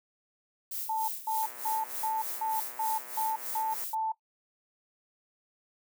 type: noise with tremolo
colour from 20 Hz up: violet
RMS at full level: -35 dBFS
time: 0.71-3.95 s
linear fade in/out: 5 ms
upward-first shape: sine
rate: 3.3 Hz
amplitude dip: 75%
type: tone bursts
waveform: sine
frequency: 883 Hz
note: A5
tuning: 6 cents sharp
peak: -28 dBFS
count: 9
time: 0.89-4.12 s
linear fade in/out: 5 ms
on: 190 ms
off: 190 ms
type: click train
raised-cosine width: 0.5 ms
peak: -33 dBFS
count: 302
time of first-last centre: 1.43-3.838 s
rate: 125 Hz
effects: noise-tail reverb RT60 0.1 s tail -17 dB re dry + high-pass 400 Hz 12 dB/octave